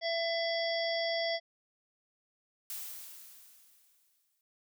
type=harmonic tone; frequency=669 Hz; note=E5; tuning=25 cents sharp; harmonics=1 / 3 / 5 / 7 / 8; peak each=-32 / -37 / -39 / -40 / -41 dBFS; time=0.01-1.4 s; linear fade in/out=50 ms
type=noise with exponential decay; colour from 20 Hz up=blue; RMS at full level=-39 dBFS; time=2.7-4.41 s; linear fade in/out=1 ms; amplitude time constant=370 ms
effects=none